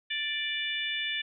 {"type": "harmonic tone", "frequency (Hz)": 587.3, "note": "D5", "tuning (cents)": 0, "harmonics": [3, 4, 5, 6], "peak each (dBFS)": [-35, -35, -35, -35], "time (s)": [0.1, 1.22], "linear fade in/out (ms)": 10, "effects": []}